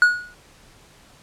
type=tone with exponential decay; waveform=triangle; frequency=1455 Hz; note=F#6; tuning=29 cents flat; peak=-6 dBFS; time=0.02-0.34 s; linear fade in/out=1 ms; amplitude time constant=68 ms; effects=pink hiss -51 dBFS RMS until 1.22 s + low-pass 10000 Hz 12 dB/octave